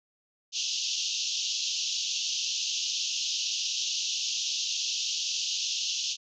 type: band-pass noise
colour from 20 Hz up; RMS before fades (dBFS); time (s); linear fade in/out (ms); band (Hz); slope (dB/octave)
white; -31; 0.52-6.17; 50; 2700 to 6600; 96
effects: none